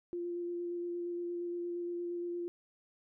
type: tone with vibrato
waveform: sine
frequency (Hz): 347.9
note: F4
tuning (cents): -7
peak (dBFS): -35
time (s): 0.13-2.48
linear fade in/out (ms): 0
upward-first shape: square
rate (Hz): 8.6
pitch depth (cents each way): 9
effects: none